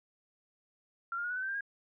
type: tone with pitch steps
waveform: sine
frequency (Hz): 1375 / 1408.8 / 1443.4 / 1478.8 / 1515.1 / 1552.3 / 1590.4 / 1629.5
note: F6 / F6 / F#6 / F#6 / F#6 / G6 / G6 / G#6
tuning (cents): -27 / +15 / -43 / -1 / +41 / -17 / +25 / -33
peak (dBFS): -33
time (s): 1.12-1.608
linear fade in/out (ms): 2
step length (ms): 61
effects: none